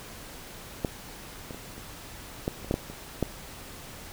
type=clicks; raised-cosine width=2 ms; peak=-12 / -24 / -26 / -29 / -13 / -26 / -12 / -12 / -26 / -11 dBFS; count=10; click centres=0.848 / 1.508 / 1.546 / 1.78 / 2.479 / 2.646 / 2.711 / 2.741 / 2.9 / 3.227 s; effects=pink hiss -44 dBFS RMS until 4.12 s